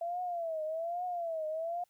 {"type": "tone with vibrato", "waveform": "sine", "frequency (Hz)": 670, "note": "E5", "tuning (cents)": 28, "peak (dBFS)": -33, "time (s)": [0.01, 1.84], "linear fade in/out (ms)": 5, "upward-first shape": "triangle", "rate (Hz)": 1.2, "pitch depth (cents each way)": 150, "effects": ["white hiss -75 dBFS RMS until 1.89 s"]}